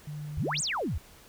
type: tone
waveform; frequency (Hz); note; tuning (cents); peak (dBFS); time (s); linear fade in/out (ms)
sine; 149.2; D3; +28; -35; 0.07-0.61; 5
type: exponential two-way sweep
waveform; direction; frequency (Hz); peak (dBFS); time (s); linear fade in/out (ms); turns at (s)
sine; up then down; 58.27 to 8870 to 58.27; -28; 0.37-0.98; 5; 0.61
effects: pink hiss -54 dBFS RMS until 1.28 s